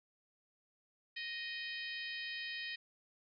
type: harmonic tone with a mistuned harmonic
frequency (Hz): 622.3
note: D#5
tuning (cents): 0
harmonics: 3 / 4 / 5 / 6 / 7 / 8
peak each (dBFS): -44 / -46 / -48 / -50 / -51 / -52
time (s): 1.16-2.76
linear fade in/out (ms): 10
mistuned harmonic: 6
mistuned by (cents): +39
effects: none